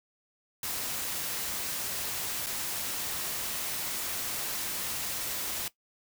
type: noise with dropouts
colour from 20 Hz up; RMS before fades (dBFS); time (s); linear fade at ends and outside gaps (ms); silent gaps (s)
white; -34; 0.63-5.68; 2; 2.462-2.467
effects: noise-tail reverb RT60 0.1 s tail -17 dB re dry